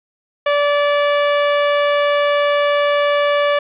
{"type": "tone", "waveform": "sawtooth", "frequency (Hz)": 579, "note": "D5", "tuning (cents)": -25, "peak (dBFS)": -9, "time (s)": [0.46, 3.59], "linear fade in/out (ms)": 5, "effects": ["resampled to 8000 Hz", "7-bit"]}